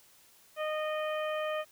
harmonic tone, 616 Hz, D#5, 17 cents flat, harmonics 1 / 2 / 3 / 4 / 5, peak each -32 / -38 / -42 / -44 / -46 dBFS, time 0.56-1.65 s, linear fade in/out 50 ms, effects white hiss -61 dBFS RMS until 1.71 s

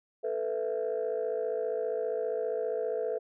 sine chord, A suspended second, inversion none, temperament just, 440 / 495 / 660 Hz, A4 / B4 / E5, 0 / +4 / +2 cents, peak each -31 / -32 / -35 dBFS, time 0.23-3.19 s, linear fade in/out 20 ms, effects tanh soft clip ceiling -23 dBFS

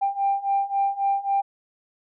sine beating tone pair, 790 / 793.7 Hz, G5 / G5, +13 / +21 cents, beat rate 3.7 Hz, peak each -24 / -22 dBFS, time 0.01-1.42 s, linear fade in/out 20 ms, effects tanh soft clip ceiling -14 dBFS

